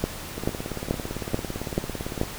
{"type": "two click trains", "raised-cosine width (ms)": 2, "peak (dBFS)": [-17, -9], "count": [34, 6], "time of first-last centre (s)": [[0.38, 2.234], [0.04, 2.214]], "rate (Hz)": [17.8, 2.3], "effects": ["pink hiss -37 dBFS RMS until 2.38 s"]}